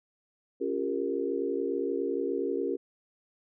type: chord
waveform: sine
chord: G half-diminished seventh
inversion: second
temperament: equal with one note detuned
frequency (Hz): 277.2 / 349.2 / 399.3 / 466.2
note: Db4 / F4 / G4 / Bb4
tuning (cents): 0 / 0 / +32 / 0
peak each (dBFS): -34 / -34 / -32 / -33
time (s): 0.6-2.77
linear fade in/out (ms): 20
effects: none